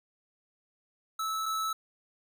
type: tone pair in turn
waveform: square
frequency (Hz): 1307 / 1307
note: E6 / E6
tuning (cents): -15 / -15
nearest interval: unison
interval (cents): 0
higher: neither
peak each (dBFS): -31 / -30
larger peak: second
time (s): 1.19-1.46 / 1.46-1.73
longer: neither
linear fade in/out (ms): 5
effects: none